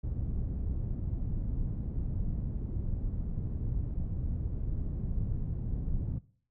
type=low-pass noise; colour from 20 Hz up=pink; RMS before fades=-33 dBFS; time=0.03-6.19 s; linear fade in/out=10 ms; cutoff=150 Hz; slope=12 dB/octave; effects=noise-tail reverb RT60 0.5 s tail -20 dB re dry